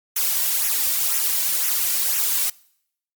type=noise with flanger; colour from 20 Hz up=blue; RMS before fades=-21 dBFS; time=0.16-2.5 s; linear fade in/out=5 ms; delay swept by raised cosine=0.22 to 2.42 ms; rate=2 Hz; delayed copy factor=-0.7; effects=noise-tail reverb RT60 0.7 s tail -24 dB re dry + Opus 48 kbps